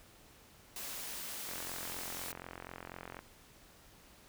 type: high-pass noise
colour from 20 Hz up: white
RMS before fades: -43 dBFS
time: 0.76-2.32 s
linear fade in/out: 2 ms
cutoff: 180 Hz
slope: 48 dB/octave
type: click train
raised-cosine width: 0.5 ms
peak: -29 dBFS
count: 76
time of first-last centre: 1.49-3.191 s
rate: 44.1 Hz
effects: pink hiss -60 dBFS RMS until 4.28 s